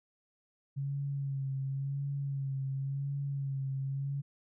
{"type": "tone with vibrato", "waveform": "sine", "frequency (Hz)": 137.7, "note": "C#3", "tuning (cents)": -11, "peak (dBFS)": -32, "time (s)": [0.76, 4.22], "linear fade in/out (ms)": 20, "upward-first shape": "sine", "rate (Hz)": 0.93, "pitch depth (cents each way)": 36, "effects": []}